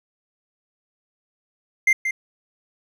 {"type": "tone with echo", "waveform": "triangle", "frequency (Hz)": 2093, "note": "C7", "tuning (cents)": 0, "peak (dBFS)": -11, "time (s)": [1.87, 1.93], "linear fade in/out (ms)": 5, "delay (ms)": 180, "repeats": 1, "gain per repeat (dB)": -8, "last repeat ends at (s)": 2.11, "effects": []}